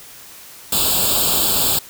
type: noise with comb filter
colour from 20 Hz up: white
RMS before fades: -17 dBFS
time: 0.72-1.79 s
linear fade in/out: 5 ms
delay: 0.25 ms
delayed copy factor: +1
effects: white hiss -40 dBFS RMS until 1.89 s

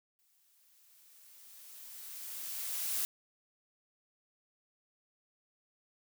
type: noise with exponential growth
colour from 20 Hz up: blue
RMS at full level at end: -33 dBFS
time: 0.19-3.05 s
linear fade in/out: 0 ms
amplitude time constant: 620 ms
effects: none

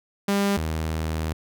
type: tone pair in turn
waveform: sawtooth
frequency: 200 / 79.37 Hz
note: G3 / D#2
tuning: +35 / +35 cents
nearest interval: octave + major third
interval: 1600 cents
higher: first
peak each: -16 / -21 dBFS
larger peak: first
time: 0.28-0.57 / 0.57-1.33 s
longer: second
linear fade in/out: 5 ms
effects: none

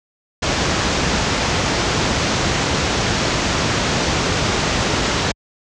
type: low-pass noise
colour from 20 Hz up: pink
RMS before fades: -18 dBFS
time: 0.42-5.32 s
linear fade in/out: 10 ms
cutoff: 7000 Hz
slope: 48 dB/octave
effects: high-pass 60 Hz 12 dB/octave

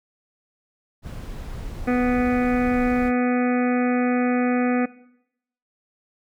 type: noise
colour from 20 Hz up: brown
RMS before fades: -33 dBFS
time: 1.02-3.12 s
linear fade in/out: 50 ms
type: harmonic tone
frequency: 247.5 Hz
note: B3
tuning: 4 cents sharp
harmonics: 1 / 2 / 3 / 5 / 6 / 7 / 8 / 9 / 10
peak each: -19 / -25 / -29 / -33 / -35 / -36 / -37 / -38 / -39 dBFS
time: 1.87-4.86 s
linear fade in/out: 10 ms
effects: noise-tail reverb RT60 0.8 s tail -20 dB re dry

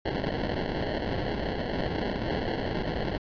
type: noise with sample-and-hold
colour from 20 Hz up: violet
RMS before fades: -30 dBFS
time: 0.05-3.18 s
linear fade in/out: 10 ms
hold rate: 1225 Hz
effects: resampled to 11025 Hz

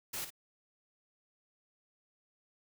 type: noise with echo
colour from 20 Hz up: white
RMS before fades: -39 dBFS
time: 0.13-0.25 s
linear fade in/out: 10 ms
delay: 55 ms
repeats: 1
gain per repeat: -9 dB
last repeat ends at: 0.305 s
effects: none

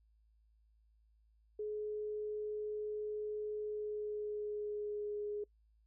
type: tone with pitch glide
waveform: sine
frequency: 423 to 415.7 Hz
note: G#4 to G#4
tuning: +32 to +2 cents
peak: -37 dBFS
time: 1.59-5.44 s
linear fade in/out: 5 ms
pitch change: -30 cents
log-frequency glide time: 3.61-5.18 s
effects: noise-tail reverb RT60 0.1 s tail -25 dB re dry + added 54 Hz sine -67 dBFS peak until 5.86 s

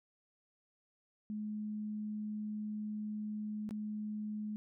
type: tone with dropouts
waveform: sine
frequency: 212 Hz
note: G#3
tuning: 36 cents sharp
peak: -37 dBFS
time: 1.3-4.56 s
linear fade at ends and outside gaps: 0 ms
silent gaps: 3.691-3.709 s
effects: none

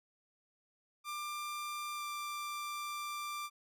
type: tone with pitch glide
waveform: sawtooth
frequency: 1190 to 1181.8 Hz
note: D6 to D6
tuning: +22 to +10 cents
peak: -35 dBFS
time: 1.04-3.5 s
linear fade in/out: 50 ms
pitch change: -12 cents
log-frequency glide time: 1.95-2.03 s
effects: none

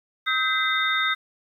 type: tone cluster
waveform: sine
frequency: 1279 / 1566 / 2037 / 3669 Hz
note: D#6 / G6 / C7 / A#7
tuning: +47 / -2 / -47 / -28 cents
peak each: -26 dBFS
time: 0.26-1.15 s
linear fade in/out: 20 ms
effects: 9-bit

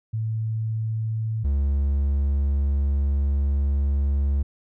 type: tone pair in turn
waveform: sine / triangle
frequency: 110.7 / 69.94 Hz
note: A2 / C#2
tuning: +11 / +16 cents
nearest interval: minor sixth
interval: 795 cents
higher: first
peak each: -23 / -17 dBFS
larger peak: second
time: 0.13-1.44 / 1.44-4.43 s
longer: second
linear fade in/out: 10 ms
effects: none

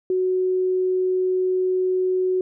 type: tone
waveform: sine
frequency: 370.2 Hz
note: F#4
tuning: 1 cent sharp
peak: -18 dBFS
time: 0.1-2.41 s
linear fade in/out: 2 ms
effects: none

